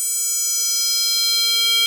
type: tone with high-pass filter sweep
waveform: square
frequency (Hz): 459.4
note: A#4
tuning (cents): -25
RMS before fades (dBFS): -19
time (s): 0-1.86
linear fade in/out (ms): 0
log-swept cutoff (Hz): 8200 to 3100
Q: 3.4
effects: 7-bit